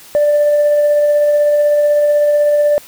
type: tone with tremolo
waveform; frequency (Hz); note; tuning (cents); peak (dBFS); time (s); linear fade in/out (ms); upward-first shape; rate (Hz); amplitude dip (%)
sine; 589; D5; +5; -6; 0.15-2.78; 0; sine; 16; 25
effects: tanh soft clip ceiling -6 dBFS + white hiss -39 dBFS RMS until 2.87 s